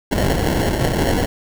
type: noise with sample-and-hold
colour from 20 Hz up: pink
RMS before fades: -18 dBFS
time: 0.11-1.26 s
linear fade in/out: 10 ms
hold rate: 1225 Hz
effects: none